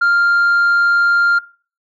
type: tone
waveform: sine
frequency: 1396.9 Hz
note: F6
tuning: in tune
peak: -8 dBFS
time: 0.01-1.39 s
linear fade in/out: 10 ms
effects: noise-tail reverb RT60 0.4 s tail -21 dB re dry + tanh soft clip ceiling -9 dBFS